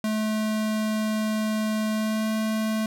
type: tone with pitch glide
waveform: square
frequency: 216.1 to 218.4 Hz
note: A3 to A3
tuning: -31 to -13 cents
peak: -24 dBFS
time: 0.04-2.86 s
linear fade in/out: 2 ms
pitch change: +18 cents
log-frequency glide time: 1.91-2.3 s
effects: none